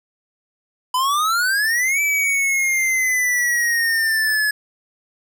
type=exponential two-way sweep; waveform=square; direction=up then down; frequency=994 to 2319 to 1698 Hz; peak=-17 dBFS; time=0.94-4.51 s; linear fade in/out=5 ms; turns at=2.01 s; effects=none